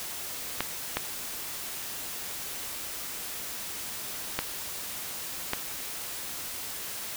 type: clicks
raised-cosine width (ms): 0.3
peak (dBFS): -10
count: 4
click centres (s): 0.606 / 0.97 / 4.39 / 5.534
effects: white hiss -37 dBFS RMS until 7.16 s